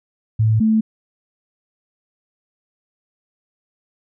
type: tone pair in turn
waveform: sine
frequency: 110 / 219.5 Hz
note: A2 / A3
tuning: 0 / -4 cents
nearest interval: octave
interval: 1196 cents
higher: second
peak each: -12 dBFS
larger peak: neither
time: 0.39-0.6 / 0.6-0.81 s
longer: neither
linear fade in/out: 10 ms
effects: none